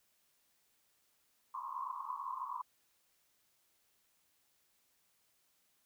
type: band-pass noise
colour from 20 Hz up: pink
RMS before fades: -42 dBFS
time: 1.54-2.62 s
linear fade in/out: 5 ms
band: 990 to 1100 Hz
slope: 96 dB/octave
effects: white hiss -75 dBFS RMS until 5.85 s